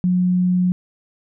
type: tone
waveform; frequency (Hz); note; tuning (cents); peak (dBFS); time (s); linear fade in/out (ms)
sine; 180.9; F#3; -39; -14; 0.04-0.72; 0
effects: none